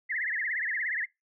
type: tone with vibrato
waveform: sine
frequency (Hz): 1876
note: A#6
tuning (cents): +11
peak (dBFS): -28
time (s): 0.09-1.06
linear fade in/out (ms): 20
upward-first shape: triangle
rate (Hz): 17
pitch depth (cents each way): 230
effects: noise-tail reverb RT60 0.2 s tail -24 dB re dry